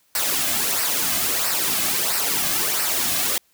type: noise with flanger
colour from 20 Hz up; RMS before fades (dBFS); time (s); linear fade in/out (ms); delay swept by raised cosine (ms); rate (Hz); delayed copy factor
white; -22; 0.15-3.38; 2; 0.29 to 2.19; 1.5; -0.6
effects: white hiss -62 dBFS RMS until 3.53 s